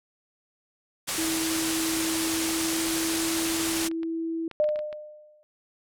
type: low-pass noise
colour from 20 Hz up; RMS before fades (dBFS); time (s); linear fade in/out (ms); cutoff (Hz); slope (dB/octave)
white; -30; 1.07-3.89; 20; 11000; 24
type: tone with pitch glide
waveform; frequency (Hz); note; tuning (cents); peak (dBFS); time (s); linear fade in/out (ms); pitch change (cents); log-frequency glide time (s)
sine; 324 to 328.1; E4 to E4; -30 to -8; -27; 1.18-4.48; 2; +22; 1.69-3.42
type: clicks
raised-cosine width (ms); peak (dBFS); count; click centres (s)
0.3; -27; 12; 2.612 / 3.019 / 3.545 / 3.859 / 3.914 / 4.032 / 4.513 / 4.642 / 4.69 / 4.759 / 4.791 / 4.928
type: tone with exponential decay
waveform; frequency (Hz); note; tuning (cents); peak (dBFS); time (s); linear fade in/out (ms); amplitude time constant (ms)
sine; 604; D5; +48; -18; 4.6-5.43; 0; 180
effects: none